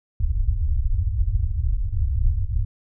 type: low-pass noise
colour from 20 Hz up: pink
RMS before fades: -21 dBFS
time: 0.2-2.65 s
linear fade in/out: 5 ms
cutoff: 110 Hz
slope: 96 dB/octave
effects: none